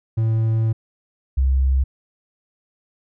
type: tone pair in turn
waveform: triangle / sine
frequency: 111.8 / 66.15 Hz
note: A2 / C2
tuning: +28 / +20 cents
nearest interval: major sixth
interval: 908 cents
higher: first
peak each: -14 dBFS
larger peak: neither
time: 0.17-0.73 / 1.37-1.84 s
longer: first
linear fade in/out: 10 ms
effects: none